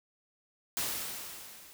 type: noise with level ramp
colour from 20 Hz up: white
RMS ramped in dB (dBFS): -32 to -54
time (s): 0.77-1.73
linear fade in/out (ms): 0
effects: none